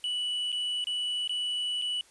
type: tone with dropouts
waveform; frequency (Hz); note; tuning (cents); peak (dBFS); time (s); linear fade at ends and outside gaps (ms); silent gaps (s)
triangle; 2956; F#7; -2; -27; 0.04-2.01; 1; 0.519-0.526 / 0.842-0.87 / 1.276-1.294 / 1.816-1.821
effects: white hiss -59 dBFS RMS until 2.1 s + resampled to 24000 Hz